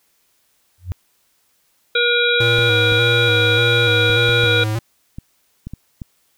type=tone with exponential growth; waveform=sine; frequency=90 Hz; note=F#2; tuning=47 cents flat; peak=-17 dBFS; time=0.78-0.92 s; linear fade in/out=0 ms; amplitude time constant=29 ms
type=harmonic tone; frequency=478.8 Hz; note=A#4; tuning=46 cents sharp; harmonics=1 / 3 / 5 / 7 / 8; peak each=-19 / -18 / -21 / -24 / -20 dBFS; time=1.95-4.64 s; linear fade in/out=5 ms
type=tone with vibrato; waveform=square; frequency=111.5 Hz; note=A2; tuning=23 cents sharp; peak=-19 dBFS; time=2.4-4.79 s; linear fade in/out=5 ms; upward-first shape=square; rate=1.7 Hz; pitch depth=59 cents each way
type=clicks; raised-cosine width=5 ms; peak=-17 dBFS; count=9; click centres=2.587 / 2.922 / 4.1 / 4.292 / 4.437 / 5.185 / 5.67 / 5.736 / 6.018 s
effects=white hiss -62 dBFS RMS until 6.37 s